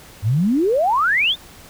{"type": "exponential sweep", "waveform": "sine", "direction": "up", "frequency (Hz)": [94.3, 3729], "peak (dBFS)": -14, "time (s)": [0.22, 1.36], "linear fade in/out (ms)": 50, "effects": ["pink hiss -43 dBFS RMS until 1.69 s"]}